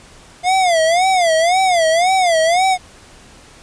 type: tone with vibrato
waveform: square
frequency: 698.5 Hz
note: F5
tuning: in tune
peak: -12 dBFS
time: 0.43-2.78 s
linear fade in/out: 50 ms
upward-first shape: sine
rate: 1.9 Hz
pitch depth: 160 cents each way
effects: pink hiss -43 dBFS RMS until 3.62 s + resampled to 22050 Hz